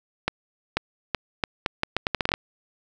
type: accelerating click train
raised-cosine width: 0.3 ms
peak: -6 dBFS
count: 14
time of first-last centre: 0.28-2.339 s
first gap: 490 ms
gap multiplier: 0.77
effects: none